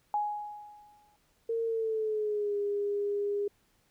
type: tone with exponential decay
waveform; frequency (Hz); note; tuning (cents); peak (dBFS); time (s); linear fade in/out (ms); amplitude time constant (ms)
sine; 834; G#5; +7; -25; 0.14-1.16; 1; 220
type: tone with pitch glide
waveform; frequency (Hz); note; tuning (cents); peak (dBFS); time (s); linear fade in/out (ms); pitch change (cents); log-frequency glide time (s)
sine; 457.3 to 407.4; A#4 to G#4; -33 to -33; -28; 1.49-3.48; 5; -200; 1.64-2.56
effects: pink hiss -70 dBFS RMS until 3.9 s